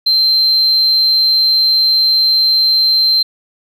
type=tone; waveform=sine; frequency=4125 Hz; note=C8; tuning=25 cents flat; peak=-7 dBFS; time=0.06-3.23 s; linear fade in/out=10 ms; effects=tanh soft clip ceiling -6 dBFS + 8-bit